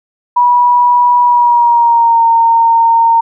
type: tone with pitch glide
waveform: sine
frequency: 973 to 918.9 Hz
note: B5 to A#5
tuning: -26 to -25 cents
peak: -5 dBFS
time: 0.36-3.21 s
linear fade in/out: 10 ms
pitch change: -99 cents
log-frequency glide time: 1.22-2.23 s
effects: none